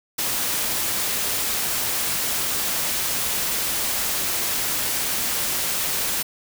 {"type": "noise", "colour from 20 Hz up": "white", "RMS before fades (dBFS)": -24, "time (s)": [0.18, 6.23], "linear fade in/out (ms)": 10, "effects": []}